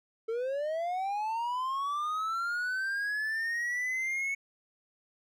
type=linear sweep; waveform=triangle; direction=up; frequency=440 to 2217 Hz; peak=-28 dBFS; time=0.28-4.35 s; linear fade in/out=10 ms; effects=none